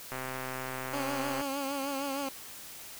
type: click train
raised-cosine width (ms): 0.5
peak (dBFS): -22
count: 169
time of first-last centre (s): 0.12-1.412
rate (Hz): 130
type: tone with vibrato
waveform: 15% pulse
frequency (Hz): 276.4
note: C#4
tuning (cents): -5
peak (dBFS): -26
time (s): 0.93-2.29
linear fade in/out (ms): 5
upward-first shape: triangle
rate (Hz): 6.5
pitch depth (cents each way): 65
effects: white hiss -46 dBFS RMS until 2.99 s